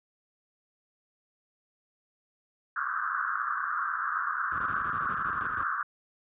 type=band-pass noise; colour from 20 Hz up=pink; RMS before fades=-31 dBFS; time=2.76-5.83 s; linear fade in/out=5 ms; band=1100 to 1600 Hz; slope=96 dB/octave
type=noise bursts; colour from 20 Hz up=brown; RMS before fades=-39 dBFS; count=14; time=4.52-5.632 s; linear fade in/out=0 ms; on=59 ms; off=22 ms
effects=high-pass 100 Hz 12 dB/octave + resampled to 8000 Hz